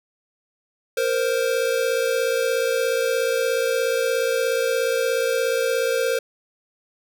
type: tone pair together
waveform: square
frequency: 466.2 / 523.1 Hz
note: A#4 / C5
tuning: 0 / -1 cents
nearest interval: major second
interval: 199 cents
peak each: -23 dBFS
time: 0.97-6.19 s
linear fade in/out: 5 ms
effects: none